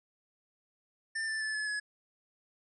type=tone with pitch steps; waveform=square; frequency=1789 / 1764.4 / 1740.1 / 1716.1 / 1692.5 Hz; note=A6 / A6 / A6 / A6 / G#6; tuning=+28 / +4 / -20 / -44 / +32 cents; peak=-33 dBFS; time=1.15-1.8 s; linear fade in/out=10 ms; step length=130 ms; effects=resampled to 24000 Hz